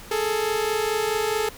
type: tone pair together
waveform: sawtooth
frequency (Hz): 420.2 / 444.9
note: G#4 / A4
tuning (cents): +20 / +19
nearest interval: minor second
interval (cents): 99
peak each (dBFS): -21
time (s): 0.11-1.49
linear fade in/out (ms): 5
effects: pink hiss -43 dBFS RMS until 1.57 s